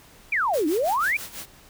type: exponential two-way sweep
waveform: sine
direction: down then up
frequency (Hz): 2489 to 288.6 to 2489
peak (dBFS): -20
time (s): 0.32-1.17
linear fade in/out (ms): 5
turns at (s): 0.67
type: noise with tremolo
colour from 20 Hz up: white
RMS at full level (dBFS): -35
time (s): 0.53-1.46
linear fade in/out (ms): 10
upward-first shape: sine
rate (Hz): 6.1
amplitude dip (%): 80
effects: pink hiss -51 dBFS RMS until 1.69 s